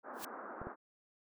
white band-pass noise, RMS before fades -47 dBFS, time 0.03-0.76 s, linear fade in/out 50 ms, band 220 to 1500 Hz, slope 48 dB/octave
white noise with exponential growth, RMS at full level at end -40 dBFS, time 0.13-0.25 s, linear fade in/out 5 ms, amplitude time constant 26 ms
clicks, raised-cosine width 2 ms, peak -30 dBFS, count 2, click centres 0.616 / 0.67 s
effects none

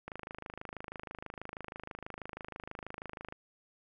click train, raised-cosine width 0.5 ms, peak -26 dBFS, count 86, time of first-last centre 0.08-3.324 s, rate 26.2 Hz, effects none

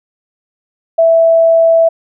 sine tone, 659.3 Hz, E5, in tune, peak -5 dBFS, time 0.98-1.89 s, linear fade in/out 10 ms, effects none

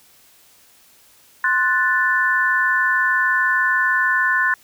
sine chord, F# diminished, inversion second, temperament equal, 1046.5 / 1480 / 1760 Hz, C6 / F#6 / A6, 0 / 0 / 0 cents, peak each -22 / -19 / -18 dBFS, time 1.44-4.54 s, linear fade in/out 2 ms, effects white hiss -52 dBFS RMS until 4.63 s

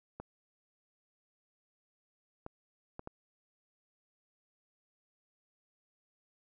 clicks, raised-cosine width 1 ms, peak -28 dBFS, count 4, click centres 0.2 / 2.464 / 2.994 / 3.074 s, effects none

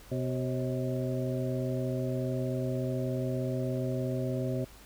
harmonic tone with a mistuned harmonic, 126.9 Hz, B2, 47 cents sharp, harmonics 1 / 2 / 3 / 4 / 5, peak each -32 / -35 / -37 / -38 / -39 dBFS, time 0.11-4.65 s, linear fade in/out 10 ms, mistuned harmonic 4, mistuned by +100 cents, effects added 50 Hz sine -54 dBFS peak until 4.85 s + pink hiss -54 dBFS RMS until 4.85 s

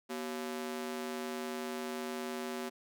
sawtooth ring-modulated tone, 311.7 Hz, D#4, 3 cents sharp, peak -30 dBFS, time 0.09-2.7 s, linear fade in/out 20 ms, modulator 70.6 Hz, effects none

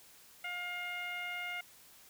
15% pulse tone with low-pass filter, 710 Hz, F5, 28 cents sharp, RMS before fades -40 dBFS, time 0.44-1.61 s, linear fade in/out 5 ms, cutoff 2400 Hz, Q 4.4, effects white hiss -59 dBFS RMS until 2.09 s

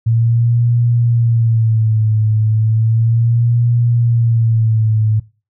sine tone with vibrato, 113.7 Hz, A#2, 43 cents flat, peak -10 dBFS, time 0.06-5.2 s, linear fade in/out 10 ms, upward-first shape sine, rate 0.34 Hz, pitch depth 81 cents each way, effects noise-tail reverb RT60 0.3 s tail -20 dB re dry

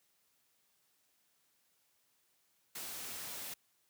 white noise, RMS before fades -44 dBFS, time 2.75-3.54 s, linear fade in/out 5 ms, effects white hiss -75 dBFS RMS until 3.89 s + high-pass 80 Hz 12 dB/octave

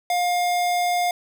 square tone, 709 Hz, F5, 26 cents sharp, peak -20 dBFS, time 0.1-1.11 s, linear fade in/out 2 ms, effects none

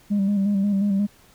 sine tone with vibrato, 200 Hz, G3, 35 cents sharp, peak -16 dBFS, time 0.1-1.07 s, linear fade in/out 20 ms, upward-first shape square, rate 5.6 Hz, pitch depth 40 cents each way, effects tanh soft clip ceiling -16 dBFS + pink hiss -54 dBFS RMS until 1.34 s

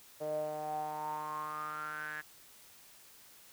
sawtooth tone with band-pass filter sweep, 152.5 Hz, D#3, 34 cents flat, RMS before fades -39 dBFS, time 0.2-2.22 s, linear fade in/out 20 ms, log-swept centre 560 to 1700 Hz, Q 9.9, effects white hiss -58 dBFS RMS until 3.52 s

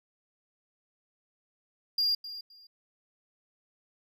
triangle tone with echo, 4806 Hz, D8, 39 cents sharp, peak -23 dBFS, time 1.98-2.15 s, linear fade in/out 5 ms, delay 260 ms, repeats 2, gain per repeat -14 dB, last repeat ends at 2.67 s, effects none

